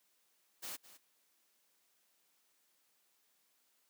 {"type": "noise with echo", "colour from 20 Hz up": "white", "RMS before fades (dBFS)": -44, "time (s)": [0.62, 0.77], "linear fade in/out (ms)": 20, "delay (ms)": 210, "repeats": 1, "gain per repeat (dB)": -15, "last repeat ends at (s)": 0.98, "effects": ["white hiss -75 dBFS RMS until 3.89 s", "high-pass 200 Hz 12 dB/octave"]}